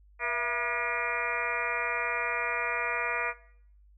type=harmonic tone with a mistuned harmonic; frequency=240.3 Hz; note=B3; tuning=47 cents flat; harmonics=2 / 3 / 4 / 5 / 6 / 7 / 8 / 9 / 10; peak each=-40 / -39 / -37 / -37 / -37 / -40 / -34 / -37 / -34 dBFS; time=0.19-3.34 s; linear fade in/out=50 ms; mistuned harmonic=3; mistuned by=-130 cents; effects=noise-tail reverb RT60 0.6 s tail -17 dB re dry + added 50 Hz sine -55 dBFS peak until 3.97 s